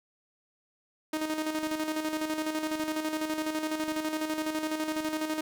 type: tone with tremolo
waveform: sawtooth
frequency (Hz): 311.1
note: D#4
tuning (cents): 0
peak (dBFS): -24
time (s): 1.13-5.41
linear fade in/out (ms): 5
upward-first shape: square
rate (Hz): 12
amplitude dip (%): 50
effects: none